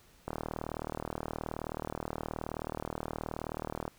click train, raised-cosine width 1 ms, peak -21 dBFS, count 141, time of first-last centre 0.28-3.879 s, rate 38.9 Hz, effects pink hiss -62 dBFS RMS until 3.98 s

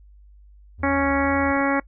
triangle tone with vibrato, 77.78 Hz, D#2, in tune, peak -29 dBFS, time 0.78-1.53 s, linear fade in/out 20 ms, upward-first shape sine, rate 2.1 Hz, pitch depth 120 cents each way
harmonic tone, 277.2 Hz, C#4, in tune, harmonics 1 / 2 / 3 / 4 / 5 / 6 / 7 / 8, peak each -22 / -25 / -27 / -28 / -29 / -30 / -30 / -31 dBFS, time 0.83-1.8 s, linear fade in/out 5 ms
clicks, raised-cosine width 3 ms, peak -30 dBFS, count 3, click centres 1.108 / 1.569 / 1.611 s
effects noise-tail reverb RT60 0.1 s tail -24 dB re dry + added 50 Hz sine -46 dBFS peak until 1.87 s

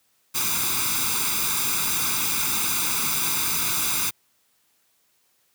white noise with comb filter, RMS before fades -24 dBFS, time 0.34-4.11 s, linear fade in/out 20 ms, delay 0.82 ms, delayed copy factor +0.8, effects white hiss -66 dBFS RMS until 5.54 s + high-pass 80 Hz 12 dB/octave

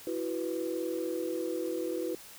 sine chord, E suspended second, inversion none, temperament equal, 329.6 / 370 / 493.9 Hz, E4 / F#4 / B4, 0 / 0 / 0 cents, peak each -34 / -35 / -35 dBFS, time 0.07-2.15 s, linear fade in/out 2 ms, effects tanh soft clip ceiling -23 dBFS + white hiss -50 dBFS RMS until 2.38 s

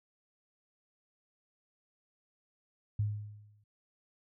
sine tone with exponential decay, 104.6 Hz, G#2, 13 cents sharp, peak -26 dBFS, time 2.99-3.64 s, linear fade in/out 5 ms, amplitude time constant 140 ms, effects none

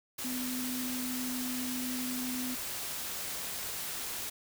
sine tone in noise, 252 Hz, B3, 35 cents sharp, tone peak -35 dBFS, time 0.24-2.55 s, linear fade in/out 10 ms, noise white, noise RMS -38 dBFS, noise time 0.18-4.3 s, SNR 0 dB, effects none

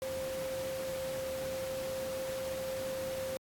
sine tone in noise, 527 Hz, C5, 12 cents sharp, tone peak -35 dBFS, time 0.02-3.37 s, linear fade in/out 0 ms, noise pink, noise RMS -44 dBFS, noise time 0.02-3.37 s, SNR +6 dB, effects high-pass 80 Hz 12 dB/octave + AAC 64 kbps

